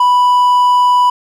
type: tone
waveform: triangle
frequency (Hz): 987.8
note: B5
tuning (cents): 0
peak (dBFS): -5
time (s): 0-1.1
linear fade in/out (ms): 5
effects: none

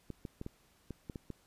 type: clicks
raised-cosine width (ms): 3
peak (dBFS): -28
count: 8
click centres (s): 0.103 / 0.252 / 0.414 / 0.464 / 0.907 / 1.098 / 1.158 / 1.303
effects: pink hiss -68 dBFS RMS until 1.46 s + resampled to 32000 Hz

